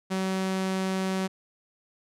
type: tone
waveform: sawtooth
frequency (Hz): 189.4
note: F#3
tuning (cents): +41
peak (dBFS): -22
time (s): 0.1-1.28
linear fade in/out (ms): 20
effects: low-pass 10000 Hz 12 dB/octave